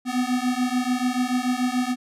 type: beating tone pair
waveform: square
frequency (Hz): 246.9 / 253.8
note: B3 / B3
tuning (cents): 0 / +47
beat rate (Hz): 6.9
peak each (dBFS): -25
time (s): 0.05-1.96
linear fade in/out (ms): 50
effects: low-pass 11000 Hz 12 dB/octave